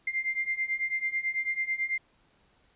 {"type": "beating tone pair", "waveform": "sine", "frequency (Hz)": [2093, 2102.1], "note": ["C7", "C7"], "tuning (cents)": [0, 8], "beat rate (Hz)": 9.1, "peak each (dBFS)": [-32, -30], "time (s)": [0.07, 1.98], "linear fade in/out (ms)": 5, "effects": ["pink hiss -66 dBFS RMS until 2.75 s", "resampled to 8000 Hz"]}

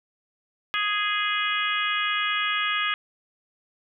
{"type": "harmonic tone", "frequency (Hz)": 415.3, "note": "G#4", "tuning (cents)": 0, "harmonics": [3, 4, 5, 6, 7, 8], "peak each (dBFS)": [-28, -29, -30, -31, -31, -32], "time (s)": [0.74, 2.94], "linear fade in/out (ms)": 0, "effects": []}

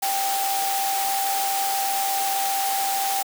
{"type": "tone in noise", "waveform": "sine", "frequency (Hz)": 784, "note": "G5", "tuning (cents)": 0, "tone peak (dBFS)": -23, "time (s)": [0.02, 3.23], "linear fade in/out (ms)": 10, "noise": "white", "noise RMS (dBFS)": -27, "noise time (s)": [0.02, 3.23], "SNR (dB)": 1, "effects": ["high-pass 400 Hz 12 dB/octave"]}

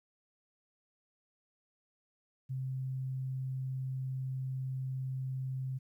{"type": "tone", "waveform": "sine", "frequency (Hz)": 131.2, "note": "C3", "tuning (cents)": 5, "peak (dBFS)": -34, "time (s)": [2.49, 5.79], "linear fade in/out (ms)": 20, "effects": ["12-bit"]}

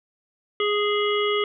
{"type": "harmonic tone", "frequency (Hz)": 415.3, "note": "G#4", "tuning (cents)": 0, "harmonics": [1, 3, 5, 7, 8], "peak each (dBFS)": [-22, -27, -29, -30, -31], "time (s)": [0.6, 1.44], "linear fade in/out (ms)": 2, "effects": []}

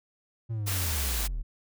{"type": "linear sweep", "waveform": "triangle", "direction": "down", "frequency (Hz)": [116.54, 33.17], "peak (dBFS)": -27, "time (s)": [0.49, 1.43], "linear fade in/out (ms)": 20}
{"type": "noise", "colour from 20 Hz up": "white", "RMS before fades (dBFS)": -32, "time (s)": [0.66, 1.28], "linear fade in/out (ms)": 20}
{"effects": []}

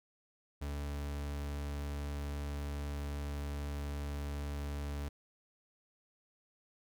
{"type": "tone", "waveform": "40% pulse", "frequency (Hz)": 71.9, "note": "D2", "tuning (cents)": -36, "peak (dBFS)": -36, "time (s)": [0.61, 5.09], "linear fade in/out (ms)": 10, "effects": []}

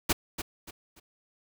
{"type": "noise with echo", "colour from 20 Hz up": "pink", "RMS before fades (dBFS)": -24, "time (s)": [0.09, 0.13], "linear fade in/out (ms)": 10, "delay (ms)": 290, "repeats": 3, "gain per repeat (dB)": -10, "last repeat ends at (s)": 1, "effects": []}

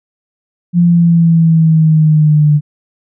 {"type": "exponential sweep", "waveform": "sine", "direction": "down", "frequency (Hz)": [174.61, 147.7], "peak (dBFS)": -5, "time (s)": [0.73, 2.61], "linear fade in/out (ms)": 50, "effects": []}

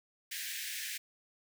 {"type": "high-pass noise", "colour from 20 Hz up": "pink", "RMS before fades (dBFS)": -40, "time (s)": [0.31, 0.98], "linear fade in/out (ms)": 10, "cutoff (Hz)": 1600, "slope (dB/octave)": 96, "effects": []}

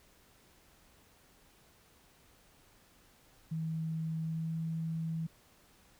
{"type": "tone with pitch glide", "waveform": "sine", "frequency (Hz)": [160.6, 162.37], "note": ["E3", "E3"], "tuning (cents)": [-45, -26], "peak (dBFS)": -33, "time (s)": [3.51, 5.27], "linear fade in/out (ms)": 10, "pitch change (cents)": 19, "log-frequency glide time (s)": [4.22, 4.52], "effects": ["pink hiss -64 dBFS RMS until 5.99 s"]}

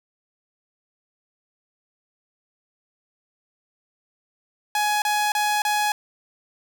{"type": "tone bursts", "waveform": "sawtooth", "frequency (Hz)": 838, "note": "G#5", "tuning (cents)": 15, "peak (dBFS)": -16, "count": 4, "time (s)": [4.75, 5.92], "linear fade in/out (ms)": 2, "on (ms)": 270, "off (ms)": 30, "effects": []}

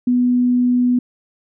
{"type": "tone", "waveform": "sine", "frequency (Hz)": 246.9, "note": "B3", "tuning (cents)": 0, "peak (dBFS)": -12, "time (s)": [0.07, 0.99], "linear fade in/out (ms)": 5, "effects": []}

